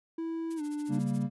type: tone with pitch glide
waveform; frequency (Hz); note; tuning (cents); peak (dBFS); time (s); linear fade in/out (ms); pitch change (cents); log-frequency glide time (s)
triangle; 328.3 to 295.9; E4 to D4; -7 to +13; -30; 0.18-0.99; 5; -180; 0.56-0.62
type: noise with tremolo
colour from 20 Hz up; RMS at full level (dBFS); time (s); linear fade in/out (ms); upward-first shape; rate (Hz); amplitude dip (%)
blue; -47; 0.5-1.23; 10; sine; 14; 95
type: chord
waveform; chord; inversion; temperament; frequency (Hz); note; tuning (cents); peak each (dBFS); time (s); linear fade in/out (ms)
triangle; G diminished; second; equal; 138.59 / 196 / 233.1; Db3 / G3 / Bb3; 0 / 0 / 0; -30; 0.88-1.3; 50
effects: resampled to 24000 Hz